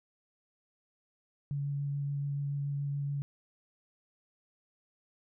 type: tone with vibrato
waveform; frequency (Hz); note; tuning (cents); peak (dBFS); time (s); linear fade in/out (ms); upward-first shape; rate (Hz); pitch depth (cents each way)
sine; 141.9; C#3; +41; -31; 1.51-3.22; 0; sine; 7; 9
effects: none